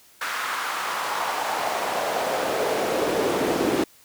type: noise with high-pass filter sweep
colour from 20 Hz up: brown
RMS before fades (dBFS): -25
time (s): 0.21-3.84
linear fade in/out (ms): 5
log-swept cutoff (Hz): 1400 to 320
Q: 2.1
effects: white hiss -54 dBFS RMS until 4.04 s